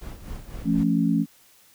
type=noise with tremolo; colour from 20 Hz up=brown; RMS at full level=-34 dBFS; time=0.01-0.84 s; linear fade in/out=10 ms; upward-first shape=sine; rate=4 Hz; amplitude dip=70%
type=chord; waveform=sine; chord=F augmented; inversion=none; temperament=equal with one note detuned; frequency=171.61 / 220 / 277.2 Hz; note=F3 / A3 / C#4; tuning=-30 / 0 / 0 cents; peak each=-23 dBFS; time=0.64-1.26 s; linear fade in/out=50 ms
effects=white hiss -56 dBFS RMS until 1.74 s